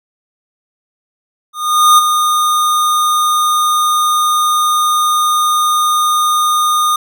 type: tone with ADSR envelope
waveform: square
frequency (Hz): 1225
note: D#6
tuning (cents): -27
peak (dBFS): -4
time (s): 1.53-6.96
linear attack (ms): 450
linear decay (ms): 19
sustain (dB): -7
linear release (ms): 4
effects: none